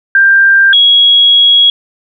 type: tone pair in turn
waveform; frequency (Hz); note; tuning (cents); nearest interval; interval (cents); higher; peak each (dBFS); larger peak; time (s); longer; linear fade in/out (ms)
sine; 1586 / 3320; G6 / G#7; +20 / -1; octave + minor second; 1279; second; -3; neither; 0.15-0.73 / 0.73-1.7; second; 2
effects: none